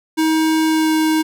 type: tone with pitch glide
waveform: square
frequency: 317.1 to 314.7 Hz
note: D#4 to D#4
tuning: +33 to +20 cents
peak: -14 dBFS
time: 0.17-1.23 s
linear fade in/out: 20 ms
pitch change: -13 cents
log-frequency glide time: 0.66-0.94 s
effects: none